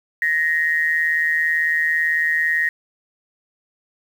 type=tone with amplitude modulation; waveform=sine; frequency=1871 Hz; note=A#6; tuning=6 cents sharp; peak=-13 dBFS; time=0.22-2.69 s; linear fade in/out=2 ms; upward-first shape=sine; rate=158 Hz; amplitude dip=70%; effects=7-bit